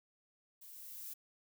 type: noise with level ramp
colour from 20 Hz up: violet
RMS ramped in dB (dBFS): -55 to -45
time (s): 0.61-1.14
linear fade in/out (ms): 10
effects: none